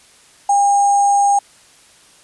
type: tone with sample-and-hold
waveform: sine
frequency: 804 Hz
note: G5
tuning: 44 cents sharp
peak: -10 dBFS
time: 0.49-1.39 s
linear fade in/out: 5 ms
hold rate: 7350 Hz
effects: white hiss -48 dBFS RMS until 2.23 s + resampled to 24000 Hz